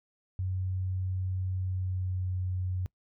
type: tone with pitch glide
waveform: sine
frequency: 93.1 to 91.92 Hz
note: F#2 to F#2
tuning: +11 to -11 cents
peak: -29 dBFS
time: 0.39-2.86 s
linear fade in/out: 0 ms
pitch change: -22 cents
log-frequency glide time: 1.53-2.38 s
effects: noise-tail reverb RT60 0.1 s tail -23 dB re dry